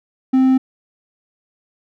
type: tone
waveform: triangle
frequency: 261.3 Hz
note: C4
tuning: 2 cents flat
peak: -8 dBFS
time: 0.33-0.58 s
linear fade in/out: 10 ms
effects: none